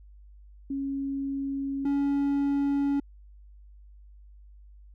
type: tone pair in turn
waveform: sine / triangle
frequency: 274.9 / 281.3 Hz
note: C#4 / C#4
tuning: -14 / +26 cents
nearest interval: unison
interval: 40 cents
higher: second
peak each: -28 / -21 dBFS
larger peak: second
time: 0.7-1.85 / 1.85-3 s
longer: neither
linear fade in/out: 5 ms
effects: added 50 Hz sine -48 dBFS peak until 4.94 s